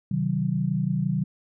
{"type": "chord", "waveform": "sine", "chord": "C diminished", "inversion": "none", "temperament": "just", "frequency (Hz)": [130.81, 156.98, 188.37], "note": ["C3", "Eb3", "Gb3"], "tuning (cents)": [0, 16, 31], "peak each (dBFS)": [-28, -26, -26], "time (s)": [0.11, 1.24], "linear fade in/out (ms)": 5, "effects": []}